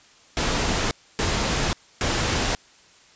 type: noise bursts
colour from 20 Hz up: pink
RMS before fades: -23 dBFS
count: 3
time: 0.37-2.55 s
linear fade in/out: 0 ms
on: 540 ms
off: 280 ms
effects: white hiss -53 dBFS RMS until 3.15 s + resampled to 16000 Hz